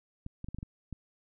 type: clicks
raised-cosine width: 5 ms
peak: -27 dBFS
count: 7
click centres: 0.264 / 0.444 / 0.486 / 0.546 / 0.586 / 0.629 / 0.927 s
effects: none